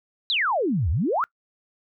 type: exponential two-way sweep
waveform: sine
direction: down then up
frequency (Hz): 4129 to 69.5 to 1447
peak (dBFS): -20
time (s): 0.3-1.24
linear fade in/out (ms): 0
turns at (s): 0.9
effects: noise-tail reverb RT60 0.1 s tail -24 dB re dry